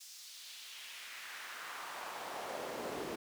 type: noise with high-pass filter sweep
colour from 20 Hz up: brown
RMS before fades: -45 dBFS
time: 0-3.16 s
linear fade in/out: 10 ms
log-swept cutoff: 5800 to 340 Hz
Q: 1.5
effects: none